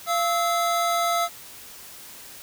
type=tone pair together; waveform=square; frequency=689.7 / 1302 Hz; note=F5 / E6; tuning=-22 / -22 cents; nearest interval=major seventh; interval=1100 cents; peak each=-24 / -25 dBFS; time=0.06-1.29 s; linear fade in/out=50 ms; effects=white hiss -43 dBFS RMS until 2.42 s